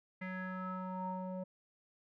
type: tone with low-pass filter sweep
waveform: square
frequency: 185.6 Hz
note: F#3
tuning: 6 cents sharp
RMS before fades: -41 dBFS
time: 0.21-1.44 s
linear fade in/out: 10 ms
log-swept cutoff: 2000 to 670 Hz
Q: 6.9
effects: none